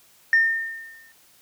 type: tone with exponential decay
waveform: sine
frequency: 1816 Hz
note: A#6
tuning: 46 cents flat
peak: -11 dBFS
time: 0.33-1.12 s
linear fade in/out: 1 ms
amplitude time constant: 170 ms
effects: tanh soft clip ceiling -10 dBFS + white hiss -56 dBFS RMS until 1.41 s